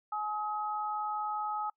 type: tone pair together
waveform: sine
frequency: 845.2 / 1270 Hz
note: G#5 / D#6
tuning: +30 / +35 cents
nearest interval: perfect fifth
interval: 705 cents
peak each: -34 / -35 dBFS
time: 0.12-1.7 s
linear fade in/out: 5 ms
effects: noise-tail reverb RT60 0.1 s tail -26 dB re dry